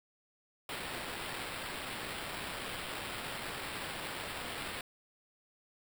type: noise with sample-and-hold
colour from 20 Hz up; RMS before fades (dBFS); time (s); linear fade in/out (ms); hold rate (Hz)
blue; -41; 0.69-4.81; 2; 6300
effects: none